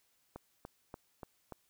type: click train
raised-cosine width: 1 ms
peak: -30 dBFS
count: 5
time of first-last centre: 0.36-1.523 s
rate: 3.44 Hz
effects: white hiss -74 dBFS RMS until 1.69 s